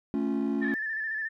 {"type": "chord", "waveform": "triangle", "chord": "A augmented", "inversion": "none", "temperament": "equal", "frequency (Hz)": [220, 277.2, 349.2], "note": ["A3", "C#4", "E#4"], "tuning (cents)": [0, 0, 0], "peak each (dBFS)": [-27, -26, -31], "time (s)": [0.14, 0.74], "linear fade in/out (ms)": 0}
{"type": "tone with vibrato", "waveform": "sine", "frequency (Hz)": 1760, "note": "A6", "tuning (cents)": 0, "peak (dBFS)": -29, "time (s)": [0.61, 1.29], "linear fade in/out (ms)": 20, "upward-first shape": "square", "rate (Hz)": 14, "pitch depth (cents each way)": 35}
{"effects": ["tanh soft clip ceiling -19 dBFS"]}